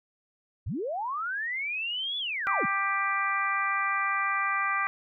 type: linear two-way sweep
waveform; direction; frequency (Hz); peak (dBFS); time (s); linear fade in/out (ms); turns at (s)
sine; up then down; 58.4 to 3468 to 109.7; -29; 0.66-2.66; 10; 2.18
type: harmonic tone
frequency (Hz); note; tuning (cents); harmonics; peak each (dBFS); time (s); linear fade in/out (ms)
394.1; G4; +9; 2 / 3 / 4 / 5 / 6; -37 / -28 / -33 / -31 / -34; 2.47-4.87; 0
effects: none

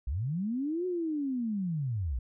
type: linear two-way sweep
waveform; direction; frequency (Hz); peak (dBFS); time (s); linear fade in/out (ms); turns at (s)
sine; up then down; 53.6 to 370 to 53.6; -29; 0.07-2.19; 5; 0.86
effects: none

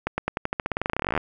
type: accelerating click train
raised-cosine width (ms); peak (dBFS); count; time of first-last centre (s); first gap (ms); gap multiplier
0.5; -9; 26; 0.07-1.177; 110; 0.91
effects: none

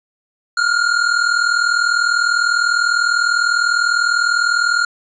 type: tone pair together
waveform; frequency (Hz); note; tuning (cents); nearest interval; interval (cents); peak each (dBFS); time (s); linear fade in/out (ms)
square; 1393 / 1433; F6 / F6; -5 / +44; unison; 49; -17; 0.57-4.85; 5
effects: resampled to 16000 Hz + 8-bit

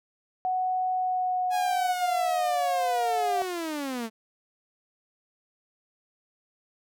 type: tone with pitch glide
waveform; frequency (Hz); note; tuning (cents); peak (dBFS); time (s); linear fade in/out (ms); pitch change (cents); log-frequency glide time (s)
sine; 741 to 714.5; F#5 to F5; +2 to +39; -24; 0.45-3.42; 0; -63; 0.93-2.57
type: linear sweep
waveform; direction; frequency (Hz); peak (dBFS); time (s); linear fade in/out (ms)
sawtooth; down; 837 to 216.5; -26; 1.5-4.1; 50
effects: none

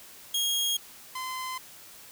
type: tone pair in turn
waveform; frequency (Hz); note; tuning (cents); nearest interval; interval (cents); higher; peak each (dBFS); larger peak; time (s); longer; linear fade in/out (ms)
sawtooth; 3269 / 1029.7; G#7 / C6; -28 / -28; octave + minor sixth; 2000; first; -22 / -29; first; 0.34-0.77 / 1.15-1.58; neither; 5
effects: white hiss -49 dBFS RMS until 2.11 s

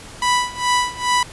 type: tone with tremolo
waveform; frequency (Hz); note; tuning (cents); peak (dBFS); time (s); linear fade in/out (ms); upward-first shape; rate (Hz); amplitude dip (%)
sawtooth; 987.8; B5; 0; -10; 0.22-1.23; 2; sine; 2.4; 90
effects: pink hiss -38 dBFS RMS until 1.32 s + resampled to 24000 Hz

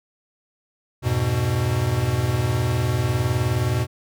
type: chord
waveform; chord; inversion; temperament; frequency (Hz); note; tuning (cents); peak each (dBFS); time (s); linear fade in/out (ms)
square; F diminished; none; equal with one note detuned; 85.07 / 103.83 / 123.47; F2 / Ab2 / Cb3; -45 / 0 / 0; -28 / -26 / -22; 1.02-3.87; 50
effects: none

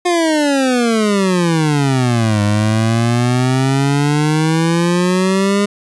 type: exponential two-way sweep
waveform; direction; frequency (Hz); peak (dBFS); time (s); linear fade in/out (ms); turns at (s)
25% pulse; down then up; 359.3 to 102.5 to 204.7; -8; 0.05-5.66; 10; 2.42
effects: resampled to 24000 Hz

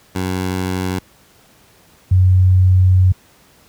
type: tone pair in turn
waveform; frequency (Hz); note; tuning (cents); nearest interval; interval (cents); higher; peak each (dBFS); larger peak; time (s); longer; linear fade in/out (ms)
15% pulse / sine; 92.5 / 92.5; F#2 / F#2; 0 / 0; unison; 0; neither; -12 / -7; second; 0.15-0.99 / 2.11-3.12; second; 5
effects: pink hiss -50 dBFS RMS until 3.68 s + high-pass 60 Hz 12 dB/octave

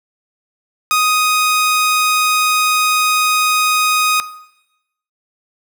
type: tone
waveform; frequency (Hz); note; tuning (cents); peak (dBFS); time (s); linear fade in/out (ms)
sawtooth; 1248; D#6; +5; -8; 0.91-4.2; 0
effects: noise-tail reverb RT60 0.9 s tail -17 dB re dry

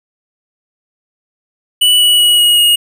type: tone with pitch steps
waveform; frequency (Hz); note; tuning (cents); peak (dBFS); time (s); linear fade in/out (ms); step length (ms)
square; 2960 / 2938 / 2916 / 2894 / 2872; F#7 / F#7 / F#7 / F#7 / F7; 0 / -13 / -26 / -39 / +48; -7; 1.81-2.76; 10; 190
effects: none

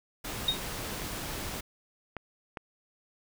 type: noise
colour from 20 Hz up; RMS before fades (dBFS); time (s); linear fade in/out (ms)
pink; -37; 0.24-1.61; 10
type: tone with exponential decay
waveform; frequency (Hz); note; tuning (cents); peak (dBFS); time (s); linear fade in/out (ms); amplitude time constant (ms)
sine; 3729; A#7; 0; -20; 0.48-0.61; 5; 28
type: clicks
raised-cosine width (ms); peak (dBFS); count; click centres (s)
0.5; -22; 3; 1.019 / 2.167 / 2.572
effects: none

